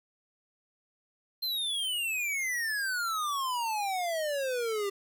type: exponential sweep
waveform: square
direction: down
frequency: 4186 to 392 Hz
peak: -30 dBFS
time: 1.42-4.9 s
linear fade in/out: 10 ms
effects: 10-bit